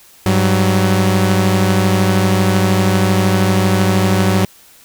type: tone pair together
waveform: sawtooth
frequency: 100 / 187.2 Hz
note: G2 / F#3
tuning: +35 / +20 cents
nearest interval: major seventh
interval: 1085 cents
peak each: -10 dBFS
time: 0.26-4.45 s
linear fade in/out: 0 ms
effects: white hiss -45 dBFS RMS until 4.84 s